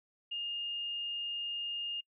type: tone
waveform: sine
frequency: 2830 Hz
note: F7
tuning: 22 cents sharp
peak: -35 dBFS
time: 0.31-2.01 s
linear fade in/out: 10 ms
effects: noise-tail reverb RT60 0.1 s tail -25 dB re dry